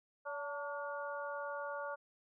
harmonic tone with a mistuned harmonic, 285.9 Hz, D4, 46 cents flat, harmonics 2 / 3 / 4 / 5, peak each -42 / -46 / -46 / -45 dBFS, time 0.25-1.96 s, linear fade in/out 20 ms, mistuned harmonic 3, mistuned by +67 cents, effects none

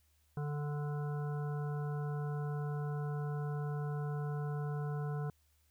harmonic tone, 146.83 Hz, D3, in tune, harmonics 1 / 3 / 5 / 7 / 9 / 10, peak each -35 / -45 / -49 / -52 / -54 / -55 dBFS, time 0.37-5.3 s, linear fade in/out 2 ms, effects added 75 Hz sine -70 dBFS peak until 5.7 s + white hiss -75 dBFS RMS until 5.7 s

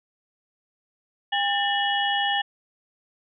sine tone cluster, 807 / 1787 / 2922 / 3328 Hz, G#5 / A6 / F#7 / G#7, -50 / +26 / -22 / +3 cents, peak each -25 / -26 / -27 / -31 dBFS, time 1.32-2.42 s, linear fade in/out 10 ms, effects none

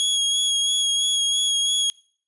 sawtooth tone with vibrato, 3318 Hz, G#7, 2 cents flat, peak -16 dBFS, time 0-1.9 s, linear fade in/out 0 ms, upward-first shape sine, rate 3 Hz, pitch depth 20 cents each way, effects noise-tail reverb RT60 0.5 s tail -25 dB re dry + resampled to 24000 Hz

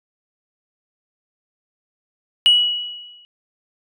sine tone with exponential decay, 2926 Hz, F#7, 20 cents flat, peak -6 dBFS, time 2.46-3.25 s, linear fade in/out 0 ms, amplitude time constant 170 ms, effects tanh soft clip ceiling -5 dBFS

